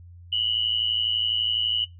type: tone pair together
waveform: sine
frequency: 2900 / 3012 Hz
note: F#7 / F#7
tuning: -35 / +30 cents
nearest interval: minor second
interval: 65 cents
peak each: -25 / -24 dBFS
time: 0.32-1.85 s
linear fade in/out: 10 ms
effects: noise-tail reverb RT60 0.2 s tail -18 dB re dry + added 87 Hz sine -43 dBFS peak until 1.99 s